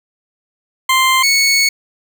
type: tone pair in turn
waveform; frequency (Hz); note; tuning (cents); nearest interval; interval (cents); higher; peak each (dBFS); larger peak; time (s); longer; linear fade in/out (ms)
20% pulse; 1046.5 / 2212; C6 / C#7; 0 / -4; octave + minor second; 1296; second; -5; neither; 0.89-1.23 / 1.23-1.69; second; 5
effects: none